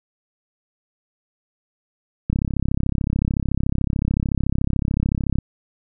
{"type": "click train", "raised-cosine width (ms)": 5, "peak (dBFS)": -8, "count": 105, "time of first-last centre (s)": [2.3, 5.386], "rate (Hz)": 33.7, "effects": []}